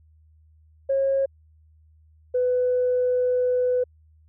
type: tone pair in turn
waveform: sine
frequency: 543 / 499.2 Hz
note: C#5 / B4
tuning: -36 / +19 cents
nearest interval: minor second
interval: 145 cents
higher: first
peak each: -18 dBFS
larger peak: neither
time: 0.89-1.26 / 2.34-3.84 s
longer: second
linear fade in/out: 10 ms
effects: tanh soft clip ceiling -14 dBFS + added 78 Hz sine -53 dBFS peak until 4.28 s